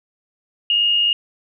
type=tone with amplitude modulation; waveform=sine; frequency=2850 Hz; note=F7; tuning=34 cents sharp; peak=-12 dBFS; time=0.7-1.13 s; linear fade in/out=2 ms; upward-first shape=sine; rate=103 Hz; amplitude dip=40%; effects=none